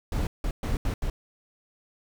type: noise bursts at uneven times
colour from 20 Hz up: brown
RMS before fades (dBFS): -27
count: 5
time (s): 0.12-0.27 / 0.44-0.51 / 0.63-0.77 / 0.85-0.94 / 1.02-1.1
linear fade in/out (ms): 2
effects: none